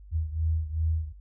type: beating tone pair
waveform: sine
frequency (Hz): 79.4 / 82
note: D#2 / E2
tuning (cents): +36 / -9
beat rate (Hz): 2.6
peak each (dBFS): -26 / -30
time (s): 0.11-1.13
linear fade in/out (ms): 50
effects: added 50 Hz sine -45 dBFS peak until 1.2 s